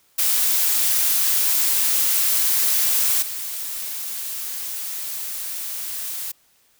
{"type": "noise with level steps", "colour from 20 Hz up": "blue", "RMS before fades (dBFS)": [-19, -29], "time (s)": [0.18, 6.32], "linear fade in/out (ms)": 10, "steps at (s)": 3.22, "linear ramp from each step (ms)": 5, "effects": ["white hiss -60 dBFS RMS until 6.79 s"]}